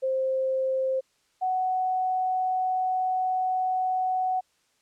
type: tone pair in turn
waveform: sine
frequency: 526 / 743.9 Hz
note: C5 / F#5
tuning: +9 / +9 cents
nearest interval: tritone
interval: 600 cents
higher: second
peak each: -23 dBFS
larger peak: neither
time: 0.02-1.01 / 1.41-4.41 s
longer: second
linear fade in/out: 20 ms
effects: white hiss -68 dBFS RMS until 4.81 s + low-pass 8000 Hz 12 dB/octave